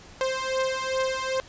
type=beating tone pair; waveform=sawtooth; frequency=523.3 / 525.8 Hz; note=C5 / C5; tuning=0 / +8 cents; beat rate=2.5 Hz; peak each=-24 dBFS; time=0.21-1.4 s; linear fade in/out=0 ms; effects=pink hiss -48 dBFS RMS until 1.48 s + resampled to 16000 Hz